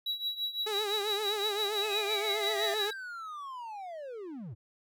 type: tone with tremolo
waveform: triangle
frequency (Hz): 3896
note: B7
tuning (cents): -24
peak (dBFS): -27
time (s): 0.06-2.93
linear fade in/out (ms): 5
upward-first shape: triangle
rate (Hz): 5.9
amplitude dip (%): 85
type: tone with exponential growth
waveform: square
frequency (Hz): 671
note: E5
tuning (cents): +31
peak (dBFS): -33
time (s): 0.62-2.74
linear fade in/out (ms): 1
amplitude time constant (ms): 460
type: tone with vibrato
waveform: sawtooth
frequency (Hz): 415.3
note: G#4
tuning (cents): 0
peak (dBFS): -28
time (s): 0.66-2.91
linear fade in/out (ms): 10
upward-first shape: triangle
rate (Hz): 7.7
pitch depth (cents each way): 100
type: linear sweep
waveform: triangle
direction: down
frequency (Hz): 2621 to 91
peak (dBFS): -37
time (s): 1.82-4.55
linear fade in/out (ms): 20
effects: none